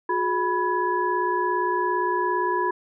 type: tone cluster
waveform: sine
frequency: 361.8 / 419.3 / 986 / 1684 Hz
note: F#4 / G#4 / B5 / G#6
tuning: -39 / +17 / -3 / +24 cents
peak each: -26 / -31 / -23 / -31 dBFS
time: 0.09-2.71 s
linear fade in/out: 5 ms
effects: none